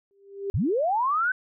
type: tone with exponential growth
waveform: sine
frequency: 396.9 Hz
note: G4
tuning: 22 cents sharp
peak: -24 dBFS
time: 0.11-0.5 s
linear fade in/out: 0 ms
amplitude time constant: 84 ms
type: linear sweep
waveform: sine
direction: up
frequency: 65.41 to 1543 Hz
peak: -21 dBFS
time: 0.54-1.32 s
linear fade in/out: 5 ms
effects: none

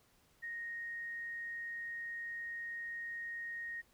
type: tone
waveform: sine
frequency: 1864.7 Hz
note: A#6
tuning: in tune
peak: -40 dBFS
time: 0.42-3.82 s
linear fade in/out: 20 ms
effects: pink hiss -70 dBFS RMS until 3.93 s

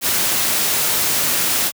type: noise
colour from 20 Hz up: white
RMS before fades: -18 dBFS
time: 0.01-1.72 s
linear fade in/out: 50 ms
effects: high-pass 80 Hz 12 dB/octave

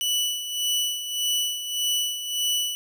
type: tone with tremolo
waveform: sawtooth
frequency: 2963 Hz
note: F#7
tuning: 2 cents sharp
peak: -18 dBFS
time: 0.01-2.75 s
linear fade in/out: 0 ms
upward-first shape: sine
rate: 1.7 Hz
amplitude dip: 65%
effects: none

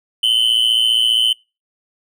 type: tone with amplitude modulation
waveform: triangle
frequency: 3034 Hz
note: F#7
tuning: 43 cents sharp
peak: -7 dBFS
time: 0.23-1.33 s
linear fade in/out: 5 ms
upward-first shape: sine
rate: 115 Hz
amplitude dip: 80%
effects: noise-tail reverb RT60 0.3 s tail -26 dB re dry

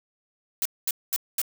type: noise bursts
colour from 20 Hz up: blue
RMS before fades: -25 dBFS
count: 4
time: 0.62-1.416 s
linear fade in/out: 0 ms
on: 34 ms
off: 220 ms
effects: none

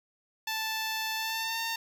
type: tone with pitch glide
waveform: 10% pulse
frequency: 880 to 910 Hz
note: A5 to A#5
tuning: 0 to -42 cents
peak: -22 dBFS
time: 0.47-1.76 s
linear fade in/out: 5 ms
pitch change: +58 cents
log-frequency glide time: 1.16-1.61 s
effects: none

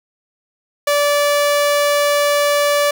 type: tone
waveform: sawtooth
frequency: 580 Hz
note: D5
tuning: 22 cents flat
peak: -9 dBFS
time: 0.87-2.91 s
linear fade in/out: 5 ms
effects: none

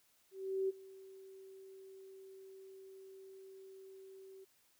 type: tone with ADSR envelope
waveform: sine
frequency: 383.8 Hz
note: G4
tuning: 37 cents flat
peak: -31 dBFS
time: 0.31-4.45 s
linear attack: 380 ms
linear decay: 23 ms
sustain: -21 dB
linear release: 15 ms
effects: white hiss -72 dBFS RMS until 4.79 s

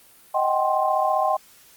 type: tone cluster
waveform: sine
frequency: 625 / 755 / 790 / 1053 Hz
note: D#5 / F#5 / G5 / C6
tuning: +8 / +35 / +13 / +11 cents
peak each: -24 dBFS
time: 0.34-1.37 s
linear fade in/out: 10 ms
effects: white hiss -52 dBFS RMS until 1.76 s + Opus 32 kbps

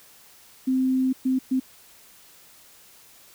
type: tone bursts at uneven times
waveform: sine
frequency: 260 Hz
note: C4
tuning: 11 cents flat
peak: -19 dBFS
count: 3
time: 0.67-1.13 / 1.25-1.39 / 1.51-1.6 s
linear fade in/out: 10 ms
effects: white hiss -52 dBFS RMS until 3.34 s

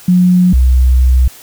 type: tone pair in turn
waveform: sine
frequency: 180.4 / 63.49 Hz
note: F#3 / B1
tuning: -44 / +49 cents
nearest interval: octave + tritone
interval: 1807 cents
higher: first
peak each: -5 dBFS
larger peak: neither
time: 0.08-0.53 / 0.53-1.28 s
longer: second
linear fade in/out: 5 ms
effects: white hiss -37 dBFS RMS until 1.42 s

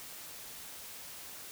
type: silence
effects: white hiss -47 dBFS RMS until 1.51 s

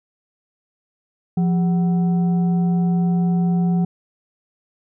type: tone with frequency modulation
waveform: sine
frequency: 174.61 Hz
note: F3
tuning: in tune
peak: -15 dBFS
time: 1.37-3.85 s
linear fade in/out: 5 ms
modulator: 575 Hz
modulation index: 0.28
effects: none

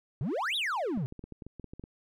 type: exponential two-way sweep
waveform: triangle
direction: up then down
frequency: 115.9 to 3951 to 115.9 Hz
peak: -27 dBFS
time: 0.21-1.06 s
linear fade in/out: 0 ms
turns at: 0.56 s
type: clicks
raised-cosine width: 3 ms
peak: -30 dBFS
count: 12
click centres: 0.975 / 1.124 / 1.193 / 1.24 / 1.323 / 1.422 / 1.466 / 1.597 / 1.643 / 1.735 / 1.796 / 1.839 s
effects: none

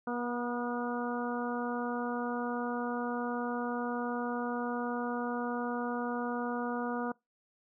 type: harmonic tone with a mistuned harmonic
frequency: 241.3 Hz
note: B3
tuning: 40 cents flat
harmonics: 1 / 2 / 3 / 4 / 5 / 6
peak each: -35 / -38 / -40 / -41 / -42 / -43 dBFS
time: 0.07-7.12 s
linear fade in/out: 5 ms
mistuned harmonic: 5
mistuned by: +23 cents
effects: noise-tail reverb RT60 0.2 s tail -24 dB re dry

